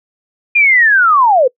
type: linear sweep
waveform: sine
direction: down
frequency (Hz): 2447 to 471.5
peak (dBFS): -6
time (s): 0.55-1.48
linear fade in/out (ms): 10
effects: noise-tail reverb RT60 0.1 s tail -24 dB re dry